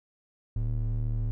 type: ring-modulated tone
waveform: triangle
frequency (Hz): 74.3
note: D2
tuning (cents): +21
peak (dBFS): -21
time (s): 0.56-1.31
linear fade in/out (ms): 0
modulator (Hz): 37.9
effects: none